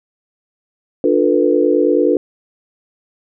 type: chord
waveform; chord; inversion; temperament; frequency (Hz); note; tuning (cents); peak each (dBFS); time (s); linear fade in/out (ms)
sine; B half-diminished seventh; first; just; 296.3 / 355.6 / 444.5 / 493.9; D4 / F4 / A4 / B4; +15 / +31 / +18 / 0; -16; 1.04-2.17; 2
effects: none